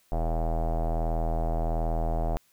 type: tone with low-pass filter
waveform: square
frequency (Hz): 40.68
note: E1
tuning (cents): -22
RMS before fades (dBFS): -27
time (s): 0.12-2.37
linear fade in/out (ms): 0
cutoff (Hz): 710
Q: 6.1
effects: white hiss -65 dBFS RMS until 2.52 s